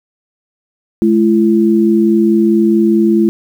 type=tone pair together; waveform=sine; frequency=213.3 / 337.9 Hz; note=G#3 / E4; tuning=+46 / +43 cents; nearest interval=minor sixth; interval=797 cents; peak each=-10 dBFS; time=1.02-3.29 s; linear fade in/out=0 ms; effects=7-bit